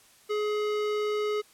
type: tone with hard clipping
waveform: sine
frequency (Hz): 421.1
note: G#4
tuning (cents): +24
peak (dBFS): -28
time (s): 0.29-1.42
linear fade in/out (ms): 20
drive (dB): 17
effects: white hiss -58 dBFS RMS until 1.53 s + low-pass 12000 Hz 12 dB/octave